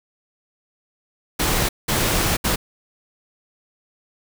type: noise bursts at uneven times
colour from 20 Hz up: pink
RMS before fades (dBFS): -20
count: 3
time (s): 1.39-1.69 / 1.88-2.37 / 2.44-2.56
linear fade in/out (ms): 10
effects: none